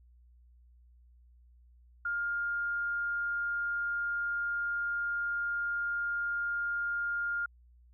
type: tone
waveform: sine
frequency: 1409 Hz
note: F6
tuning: 15 cents sharp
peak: -30 dBFS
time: 2.05-7.46 s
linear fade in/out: 5 ms
effects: added 60 Hz sine -57 dBFS peak until 7.93 s